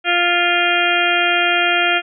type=harmonic tone with a mistuned harmonic; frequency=349.2 Hz; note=F4; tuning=in tune; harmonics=1 / 2 / 4 / 5 / 6 / 7 / 8 / 9; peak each=-24 / -20 / -19 / -23 / -24 / -20 / -23 / -23 dBFS; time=0.04-2.02 s; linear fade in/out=50 ms; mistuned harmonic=9; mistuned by=+38 cents; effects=none